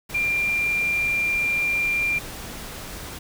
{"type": "tone in noise", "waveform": "sine", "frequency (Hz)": 2383, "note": "D7", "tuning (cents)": 25, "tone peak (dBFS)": -20, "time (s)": [0.14, 2.19], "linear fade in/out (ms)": 10, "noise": "pink", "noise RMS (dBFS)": -36, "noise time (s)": [0.09, 3.19], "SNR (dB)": 13, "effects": []}